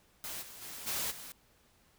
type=noise with level steps; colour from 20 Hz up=white; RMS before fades=-41 / -50 / -45 / -35 / -47 dBFS; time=0.24-1.32 s; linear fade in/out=0 ms; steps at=0.41 / 0.61 / 0.86 / 1.1 s; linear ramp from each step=20 ms; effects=pink hiss -67 dBFS RMS until 1.98 s